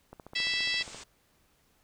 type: click train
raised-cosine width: 1 ms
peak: -31 dBFS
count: 13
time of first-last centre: 0.13-0.946 s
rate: 14.7 Hz
type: low-pass noise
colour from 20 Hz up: white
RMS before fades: -47 dBFS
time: 0.35-1.04 s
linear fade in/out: 10 ms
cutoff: 8600 Hz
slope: 96 dB/octave
type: harmonic tone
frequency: 659.3 Hz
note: E5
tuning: in tune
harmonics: 3 / 4 / 5 / 6 / 7 / 8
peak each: -33 / -34 / -35 / -36 / -36 / -37 dBFS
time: 0.35-0.83 s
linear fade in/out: 10 ms
effects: pink hiss -68 dBFS RMS until 1.83 s